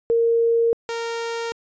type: tone pair in turn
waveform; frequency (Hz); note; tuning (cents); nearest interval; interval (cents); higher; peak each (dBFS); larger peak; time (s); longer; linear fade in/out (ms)
sine / sawtooth; 462.7 / 462.7; A#4 / A#4; -13 / -13; unison; 0; neither; -15 / -21; first; 0.1-0.73 / 0.89-1.52; neither; 0
effects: resampled to 16000 Hz